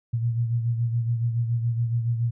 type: beating tone pair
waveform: sine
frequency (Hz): 116.54 / 123.64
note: A#2 / B2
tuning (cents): 0 / +2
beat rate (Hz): 7.1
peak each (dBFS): -22 / -31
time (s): 0.13-2.31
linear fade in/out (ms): 10
effects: none